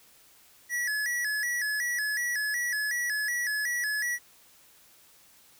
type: tone with vibrato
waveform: square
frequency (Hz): 1816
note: A#6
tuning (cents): -46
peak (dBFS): -28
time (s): 0.69-4.19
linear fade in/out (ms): 50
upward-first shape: square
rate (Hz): 2.7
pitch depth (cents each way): 110
effects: white hiss -58 dBFS RMS until 5.59 s